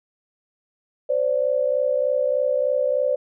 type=tone pair together; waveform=sine; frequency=516.7 / 580 Hz; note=C5 / D5; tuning=-22 / -22 cents; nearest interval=major second; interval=200 cents; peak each=-21 dBFS; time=1.09-3.16 s; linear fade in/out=10 ms; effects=none